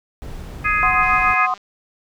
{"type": "noise", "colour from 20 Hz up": "brown", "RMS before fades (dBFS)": -31, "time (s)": [0.22, 1.34], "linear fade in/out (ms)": 0}
{"type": "harmonic tone", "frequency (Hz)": 417.2, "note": "G#4", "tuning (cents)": 8, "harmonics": [3, 4, 5, 6], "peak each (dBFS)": [-20, -22, -22, -21], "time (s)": [0.64, 1.47], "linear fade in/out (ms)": 20}
{"type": "chord", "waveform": "sine", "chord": "C diminished", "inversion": "second", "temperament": "equal", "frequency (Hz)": [740, 1046.5, 1244.5], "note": ["Gb5", "C6", "Eb6"], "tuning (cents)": [0, 0, 0], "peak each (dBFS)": -22, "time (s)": [0.83, 1.54], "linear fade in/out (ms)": 0}
{"type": "click train", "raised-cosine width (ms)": 0.2, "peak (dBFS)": -27, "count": 111, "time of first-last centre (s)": [1.03, 1.577], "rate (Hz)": 201}
{"effects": []}